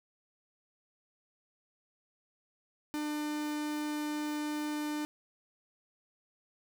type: tone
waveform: 45% pulse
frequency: 299.6 Hz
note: D4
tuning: 35 cents sharp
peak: -33 dBFS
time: 2.94-5.05 s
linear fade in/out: 0 ms
effects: none